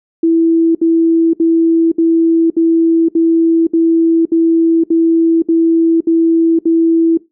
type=tone bursts; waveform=sine; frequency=329.6 Hz; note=E4; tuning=in tune; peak=-7 dBFS; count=12; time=0.23-7.174 s; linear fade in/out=5 ms; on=520 ms; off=64 ms; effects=noise-tail reverb RT60 0.2 s tail -19 dB re dry